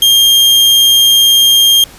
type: tone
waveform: 40% pulse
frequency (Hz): 3209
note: G7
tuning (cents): +40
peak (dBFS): -4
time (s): 0.02-1.84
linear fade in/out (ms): 2
effects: pink hiss -36 dBFS RMS until 1.98 s + resampled to 32000 Hz